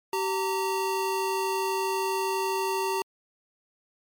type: tone pair together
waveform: square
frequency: 385.1 / 916 Hz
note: G4 / A#5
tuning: -31 / -31 cents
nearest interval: octave + minor third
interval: 1500 cents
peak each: -29 / -29 dBFS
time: 0.13-3.02 s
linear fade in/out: 2 ms
effects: MP3 96 kbps